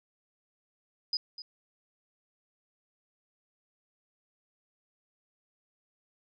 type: tone with echo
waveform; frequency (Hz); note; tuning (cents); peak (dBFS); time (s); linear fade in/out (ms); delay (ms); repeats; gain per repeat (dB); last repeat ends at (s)
sine; 4978; D#8; 0; -27; 1.13-1.17; 2; 250; 1; -13; 1.42
effects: none